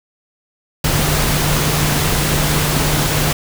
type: tone in noise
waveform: sine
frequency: 150 Hz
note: D3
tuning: 37 cents sharp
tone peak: -19 dBFS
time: 0.84-3.33 s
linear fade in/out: 5 ms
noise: pink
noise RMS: -17 dBFS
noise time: 0.84-3.33 s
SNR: -5 dB
effects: none